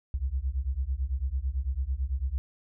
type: beating tone pair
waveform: sine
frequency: 61.74 / 70.74 Hz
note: B1 / C#2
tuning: 0 / +36 cents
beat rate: 9 Hz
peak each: -30 dBFS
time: 0.14-2.38 s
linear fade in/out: 0 ms
effects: none